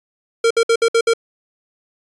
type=tone bursts; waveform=square; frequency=460 Hz; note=A#4; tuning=23 cents flat; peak=-12 dBFS; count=6; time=0.44-1.136 s; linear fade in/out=5 ms; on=66 ms; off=60 ms; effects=resampled to 22050 Hz